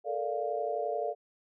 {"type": "chord", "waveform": "sine", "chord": "Bb major seventh", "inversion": "third", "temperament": "equal with one note detuned", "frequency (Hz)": [434.7, 466.2, 587.3, 698.5], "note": ["A4", "Bb4", "D5", "F5"], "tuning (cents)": [-21, 0, 0, 0], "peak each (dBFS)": [-36, -37, -35, -34], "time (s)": [0.04, 1.15], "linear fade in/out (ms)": 50, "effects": []}